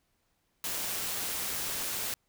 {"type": "noise with amplitude modulation", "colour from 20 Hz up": "white", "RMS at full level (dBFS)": -33, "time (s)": [0.64, 2.14], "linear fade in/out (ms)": 2, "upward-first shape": "sine", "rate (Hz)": 173, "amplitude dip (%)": 25, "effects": ["pink hiss -75 dBFS RMS until 2.28 s"]}